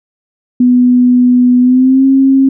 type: tone with pitch glide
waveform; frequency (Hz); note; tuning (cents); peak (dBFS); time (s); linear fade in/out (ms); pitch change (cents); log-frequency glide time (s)
sine; 247.8 to 268.7; B3 to C4; +6 to +46; -4; 0.6-2.49; 5; +140; 1.6-2.05
effects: none